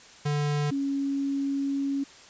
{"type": "tone pair in turn", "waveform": ["square", "sine"], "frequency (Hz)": [146.83, 277.2], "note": ["D3", "C#4"], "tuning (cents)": [0, 0], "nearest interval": "major seventh", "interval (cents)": 1100, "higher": "second", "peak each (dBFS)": -25, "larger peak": "neither", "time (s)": [[0.25, 0.71], [0.71, 2.04]], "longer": "second", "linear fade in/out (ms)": 10, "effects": ["white hiss -50 dBFS RMS until 2.29 s", "resampled to 16000 Hz"]}